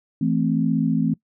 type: chord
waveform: sine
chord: A minor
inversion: second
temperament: equal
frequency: 164.81 / 220 / 261.6 Hz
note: E3 / A3 / C4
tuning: 0 / 0 / 0 cents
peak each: -22 dBFS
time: 0.21-1.14 s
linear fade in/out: 5 ms
effects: noise-tail reverb RT60 0.1 s tail -22 dB re dry